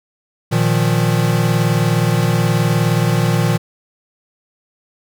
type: chord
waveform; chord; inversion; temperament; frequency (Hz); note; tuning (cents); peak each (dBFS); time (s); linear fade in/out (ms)
square; Bb suspended fourth; none; equal with one note detuned; 117.76 / 155.56 / 174.61; Bb2 / Eb3 / F3; +18 / 0 / 0; -17 / -18 / -20; 0.51-3.58; 20
effects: none